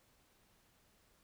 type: silence
effects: pink hiss -71 dBFS RMS until 1.23 s